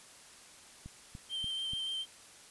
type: click train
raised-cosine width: 5 ms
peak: -33 dBFS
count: 4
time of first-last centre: 0.86-1.735 s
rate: 3.43 Hz
type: tone with vibrato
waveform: triangle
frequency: 3136 Hz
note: G7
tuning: in tune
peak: -33 dBFS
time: 1.29-2.06 s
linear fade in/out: 50 ms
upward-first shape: square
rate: 6.9 Hz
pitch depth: 12 cents each way
effects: white hiss -55 dBFS RMS until 2.5 s + resampled to 24000 Hz